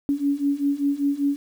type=beating tone pair; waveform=sine; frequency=280 / 285.1 Hz; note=C#4 / C#4; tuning=+18 / +49 cents; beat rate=5.1 Hz; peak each=-24 / -22 dBFS; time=0.09-1.36 s; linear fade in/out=0 ms; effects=8-bit